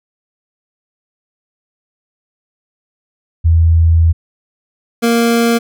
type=tone pair in turn; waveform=sine / 25% pulse; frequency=82.41 / 233.1 Hz; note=E2 / A#3; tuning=0 / 0 cents; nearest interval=octave + tritone; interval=1800 cents; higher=second; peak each=-6 dBFS; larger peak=neither; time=3.44-4.13 / 5.02-5.59 s; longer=first; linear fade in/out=20 ms; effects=none